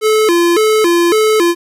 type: tone with vibrato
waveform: square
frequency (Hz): 385.8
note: G4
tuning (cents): -28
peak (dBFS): -9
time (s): 0.01-1.55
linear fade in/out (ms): 50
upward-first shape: square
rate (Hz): 1.8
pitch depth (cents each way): 200
effects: resampled to 32000 Hz + 8-bit